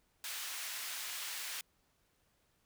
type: high-pass noise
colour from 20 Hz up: pink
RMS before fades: -42 dBFS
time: 0.24-1.61 s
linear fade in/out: 2 ms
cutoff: 1700 Hz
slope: 12 dB/octave
effects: pink hiss -75 dBFS RMS until 2.65 s